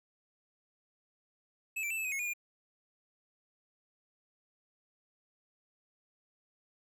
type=tone with pitch steps; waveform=square; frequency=2599 / 2342 / 2659 / 2613 / 2511 / 2179 / 2442 / 2414 Hz; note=E7 / D7 / E7 / E7 / D#7 / C#7 / D#7 / D7; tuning=-25 / -5 / +14 / -16 / +15 / -30 / -33 / +47 cents; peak=-34 dBFS; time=1.76-2.336 s; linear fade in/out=10 ms; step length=72 ms; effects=none